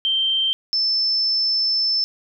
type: tone pair in turn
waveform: sine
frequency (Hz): 3136 / 5283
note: G7 / E8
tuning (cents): 0 / +3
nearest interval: major sixth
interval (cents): 903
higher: second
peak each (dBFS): -17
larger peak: neither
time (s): 0.05-0.53 / 0.73-2.04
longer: second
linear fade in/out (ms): 0
effects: none